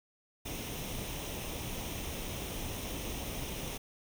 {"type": "noise with comb filter", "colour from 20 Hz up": "pink", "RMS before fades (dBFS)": -39, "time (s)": [0.45, 3.78], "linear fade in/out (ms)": 10, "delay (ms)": 0.33, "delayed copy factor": 0.55, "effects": []}